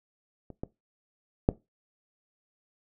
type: clicks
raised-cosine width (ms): 2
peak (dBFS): -30 / -20 / -6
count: 3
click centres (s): 0.503 / 0.635 / 1.489
effects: noise-tail reverb RT60 0.2 s tail -19 dB re dry